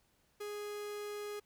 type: tone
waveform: 45% pulse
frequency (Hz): 414.8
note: G#4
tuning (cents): -2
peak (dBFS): -40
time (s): 0.4-1.4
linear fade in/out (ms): 10
effects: pink hiss -73 dBFS RMS until 1.45 s